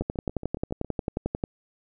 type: two click trains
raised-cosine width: 2 ms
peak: -13 / -23 dBFS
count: 17 / 7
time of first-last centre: 0.01-1.439 / 0.02-0.846 s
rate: 11.2 / 7.26 Hz
effects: none